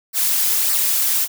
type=noise with flanger; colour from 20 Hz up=blue; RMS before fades=-18 dBFS; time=0.13-1.28 s; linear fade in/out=50 ms; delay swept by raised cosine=0.29 to 4.99 ms; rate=1.7 Hz; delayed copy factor=-0.65; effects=none